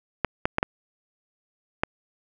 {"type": "clicks", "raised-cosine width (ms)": 0.5, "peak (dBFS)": -6, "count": 5, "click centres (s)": [0.247, 0.455, 0.584, 0.629, 1.835], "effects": []}